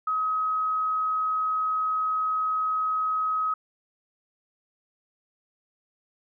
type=tone; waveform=sine; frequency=1270 Hz; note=D#6; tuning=35 cents sharp; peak=-23 dBFS; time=0.07-3.54 s; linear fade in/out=5 ms; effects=none